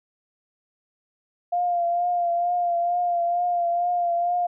sine tone with vibrato, 698.5 Hz, F5, in tune, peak -20 dBFS, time 1.52-4.47 s, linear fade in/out 10 ms, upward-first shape triangle, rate 2.2 Hz, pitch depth 36 cents each way, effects none

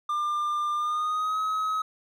triangle tone with pitch glide, 1197 to 1275.5 Hz, D6 to D#6, +33 to +43 cents, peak -23 dBFS, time 0.09-1.82 s, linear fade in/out 5 ms, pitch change +110 cents, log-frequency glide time 0.76-1.39 s, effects none

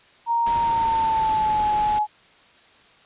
sine tone with pitch glide, 932.3 to 845.1 Hz, A#5 to G#5, 0 to +30 cents, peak -18 dBFS, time 0.26-2.07 s, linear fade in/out 50 ms, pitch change -170 cents, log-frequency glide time 0.59-1.67 s
pink noise, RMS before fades -34 dBFS, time 0.46-1.99 s, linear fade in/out 5 ms
effects white hiss -53 dBFS RMS until 3.05 s + resampled to 8000 Hz

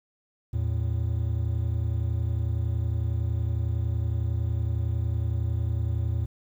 triangle tone pair together, 81 / 111.89 Hz, E2 / A2, -30 / +29 cents, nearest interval tritone, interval 559 cents, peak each -25 dBFS, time 0.53-6.26 s, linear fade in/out 10 ms, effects 10-bit

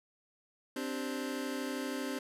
sawtooth chord, C suspended second, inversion none, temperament just, 261.6 / 294.3 / 392.4 Hz, C4 / D4 / G4, 0 / +4 / +2 cents, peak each -33 / -36 / -38 dBFS, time 0.76-2.19 s, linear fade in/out 5 ms, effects resampled to 32000 Hz + 10-bit

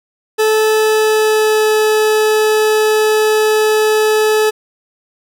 40% pulse tone with pitch glide, 434.5 to 430.8 Hz, A4 to A4, -22 to -37 cents, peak -9 dBFS, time 0.38-4.51 s, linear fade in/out 20 ms, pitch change -15 cents, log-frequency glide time 0.69-1.72 s, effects none

